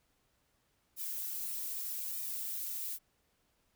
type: noise with flanger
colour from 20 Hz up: violet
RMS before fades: -39 dBFS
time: 0.96-2.99 s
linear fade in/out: 50 ms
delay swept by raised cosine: 1.6 to 4.8 ms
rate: 0.81 Hz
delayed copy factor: +0.9
effects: pink hiss -75 dBFS RMS until 3.75 s